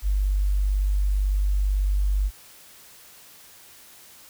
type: tone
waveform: sine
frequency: 49 Hz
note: G1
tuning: in tune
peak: -19 dBFS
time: 0.02-2.31 s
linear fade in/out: 50 ms
effects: white hiss -49 dBFS RMS until 4.29 s